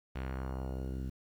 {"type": "tone with low-pass filter sweep", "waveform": "sawtooth", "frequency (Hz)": 65.41, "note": "C2", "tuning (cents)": 0, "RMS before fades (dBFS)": -38, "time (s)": [0.15, 1.1], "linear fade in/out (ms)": 10, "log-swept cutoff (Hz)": [2800, 240], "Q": 1.3, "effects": ["10-bit"]}